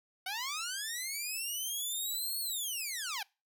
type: linear two-way sweep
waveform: 10% pulse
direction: up then down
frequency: 726 to 4394 to 746 Hz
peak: -27 dBFS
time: 0.26-3.23 s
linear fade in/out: 5 ms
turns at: 2.4 s
effects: noise-tail reverb RT60 0.3 s tail -25 dB re dry